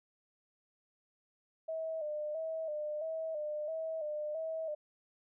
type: tone with vibrato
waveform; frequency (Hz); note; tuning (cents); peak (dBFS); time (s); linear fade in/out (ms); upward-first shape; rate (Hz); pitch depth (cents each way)
sine; 622.3; D#5; 0; -35; 1.68-4.75; 10; square; 1.5; 58
effects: none